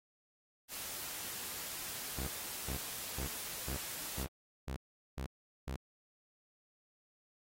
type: noise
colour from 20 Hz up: white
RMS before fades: -43 dBFS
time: 0.68-4.27 s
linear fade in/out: 50 ms
type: tone bursts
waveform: sawtooth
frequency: 66 Hz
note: C2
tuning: 16 cents sharp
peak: -34 dBFS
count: 8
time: 2.18-5.762 s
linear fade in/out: 5 ms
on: 89 ms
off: 410 ms
effects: AAC 48 kbps